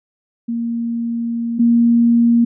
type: tone pair in turn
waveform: sine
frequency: 233.1 / 234.7 Hz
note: A#3 / A#3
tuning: 0 / +12 cents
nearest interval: unison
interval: 12 cents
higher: second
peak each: -18 / -9 dBFS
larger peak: second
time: 0.48-1.59 / 1.59-2.45 s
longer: first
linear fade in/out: 10 ms
effects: none